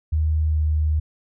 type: tone with pitch glide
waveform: sine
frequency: 77.78 to 76.89 Hz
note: D#2 to D#2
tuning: 0 to -20 cents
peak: -17 dBFS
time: 0.12-1 s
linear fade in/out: 10 ms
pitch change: -20 cents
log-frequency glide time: 0.49-0.58 s
effects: none